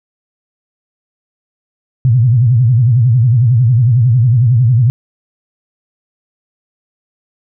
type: tone with vibrato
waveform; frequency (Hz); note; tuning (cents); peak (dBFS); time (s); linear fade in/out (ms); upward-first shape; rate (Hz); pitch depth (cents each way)
sine; 120.4; B2; -44; -6; 2.05-4.9; 0; sine; 11; 170
effects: none